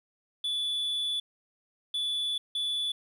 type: tone bursts at uneven times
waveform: sine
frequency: 3455 Hz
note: A7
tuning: 32 cents flat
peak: -25 dBFS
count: 3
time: 0.44-1.2 / 1.94-2.38 / 2.55-2.92 s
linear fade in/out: 5 ms
effects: tanh soft clip ceiling -27 dBFS + 10-bit